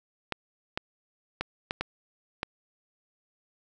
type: clicks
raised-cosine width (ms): 0.3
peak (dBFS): -13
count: 6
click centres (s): 0.323 / 0.775 / 1.41 / 1.709 / 1.81 / 2.431
effects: none